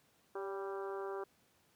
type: harmonic tone with a mistuned harmonic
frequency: 196 Hz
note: G3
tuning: in tune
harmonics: 2 / 3 / 4 / 5 / 6 / 7 / 8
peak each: -40 / -49 / -49 / -50 / -50 / -53 / -56 dBFS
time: 0.35-1.24 s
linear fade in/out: 5 ms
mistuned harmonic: 3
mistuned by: -37 cents
effects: pink hiss -71 dBFS RMS until 1.75 s + high-pass 100 Hz 12 dB/octave